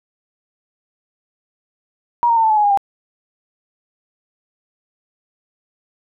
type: tone with pitch steps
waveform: sine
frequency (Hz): 951 / 927.1 / 903.9 / 881.2 / 859.1 / 837.5 / 816.5 / 796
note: A#5 / A#5 / A5 / A5 / A5 / G#5 / G#5 / G5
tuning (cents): +34 / -10 / +46 / +2 / -42 / +14 / -30 / +26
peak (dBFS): -11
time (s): 2.23-2.774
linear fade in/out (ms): 0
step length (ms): 68
effects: none